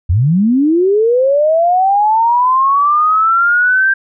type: linear sweep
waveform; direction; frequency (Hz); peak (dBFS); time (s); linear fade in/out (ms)
sine; up; 76 to 1587; -8; 0.09-3.94; 10
effects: none